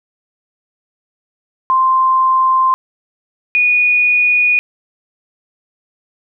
sine tone pair in turn, 1045 / 2461 Hz, C6 / D#7, -2 / -20 cents, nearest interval octave + minor third, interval 1482 cents, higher second, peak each -9 dBFS, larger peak neither, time 1.7-2.74 / 3.55-4.59 s, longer neither, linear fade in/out 0 ms, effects none

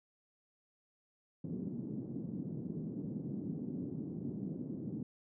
white band-pass noise, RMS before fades -41 dBFS, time 1.44-5.03 s, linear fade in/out 5 ms, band 140 to 270 Hz, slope 24 dB/octave, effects none

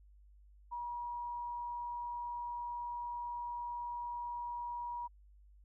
sine tone, 959 Hz, A#5, 49 cents sharp, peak -38 dBFS, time 0.71-5.08 s, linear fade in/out 20 ms, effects added 50 Hz sine -58 dBFS peak until 5.64 s

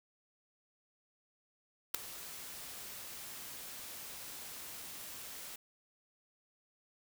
white noise with ADSR envelope, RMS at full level -28 dBFS, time 1.94-5.56 s, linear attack 7 ms, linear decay 3 ms, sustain -19 dB, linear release 6 ms, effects none

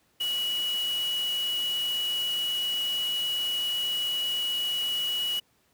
sine tone in noise, 2923 Hz, F#7, 22 cents flat, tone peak -26 dBFS, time 0.2-5.4 s, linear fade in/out 10 ms, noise white, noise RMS -40 dBFS, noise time 0.2-5.4 s, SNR +11 dB, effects pink hiss -67 dBFS RMS until 5.73 s + high-pass 80 Hz 12 dB/octave

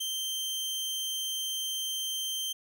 sawtooth tone, 3136 Hz, G7, in tune, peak -28 dBFS, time 0-2.53 s, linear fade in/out 10 ms, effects none

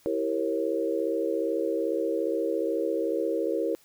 sine chord, E diminished seventh, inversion none, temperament equal with one note detuned, 329.6 / 392 / 466.2 / 543.6 Hz, E4 / G4 / Bb4 / Db5, 0 / 0 / 0 / -34 cents, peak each -30 / -32 / -29 / -31 dBFS, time 0.06-3.75 s, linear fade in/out 0 ms, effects white hiss -60 dBFS RMS until 3.84 s

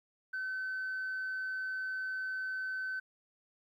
sine tone, 1525 Hz, G6, 48 cents flat, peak -33 dBFS, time 0.33-3 s, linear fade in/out 10 ms, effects tanh soft clip ceiling -32 dBFS + 12-bit

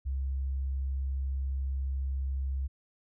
sine tone, 67.1 Hz, C2, 44 cents sharp, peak -29 dBFS, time 0.05-2.68 s, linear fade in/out 20 ms, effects none

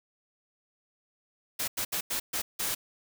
white noise bursts at uneven times, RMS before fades -31 dBFS, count 6, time 1.59-1.68 / 1.77-1.85 / 1.92-2.01 / 2.1-2.2 / 2.33-2.42 / 2.59-2.75 s, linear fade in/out 10 ms, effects none

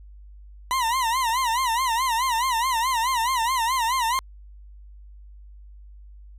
40% pulse tone with vibrato, 976 Hz, B5, 21 cents flat, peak -20 dBFS, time 0.71-4.19 s, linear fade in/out 0 ms, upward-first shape sine, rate 4.7 Hz, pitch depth 150 cents each way, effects added 50 Hz sine -42 dBFS peak until 6.38 s + resampled to 32000 Hz

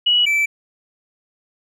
sine / triangle tone pair in turn, 2926 / 2322 Hz, F#7 / D7, -20 / -20 cents, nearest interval major third, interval 400 cents, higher first, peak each -12 / -13 dBFS, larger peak first, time 0.06-0.26 / 0.26-0.46 s, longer neither, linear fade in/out 10 ms, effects none

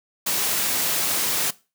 white high-pass noise, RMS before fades -23 dBFS, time 0.26-1.51 s, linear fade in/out 10 ms, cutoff 110 Hz, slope 24 dB/octave, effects noise-tail reverb RT60 0.3 s tail -20 dB re dry

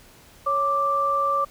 sine tone pair together, 554.4 / 1174.7 Hz, C#5 / D6, 0 / 0 cents, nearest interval octave + minor second, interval 1300 cents, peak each -27 / -20 dBFS, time 0.46-1.45 s, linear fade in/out 10 ms, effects pink hiss -51 dBFS RMS until 1.5 s

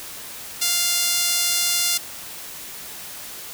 sawtooth tone with high-pass filter, 698.5 Hz, F5, in tune, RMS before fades -21 dBFS, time 0.61-1.98 s, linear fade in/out 10 ms, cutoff 4400 Hz, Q 0.79, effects white hiss -36 dBFS RMS until 3.53 s

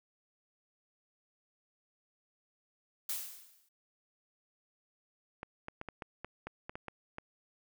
blue noise with exponential decay, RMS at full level -34 dBFS, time 3.09-3.69 s, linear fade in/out 5 ms, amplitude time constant 130 ms
clicks, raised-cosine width 0.5 ms, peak -26 dBFS, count 11, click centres 5.431 / 5.684 / 5.814 / 5.887 / 6.022 / 6.246 / 6.47 / 6.695 / 6.755 / 6.883 / 7.184 s
effects none

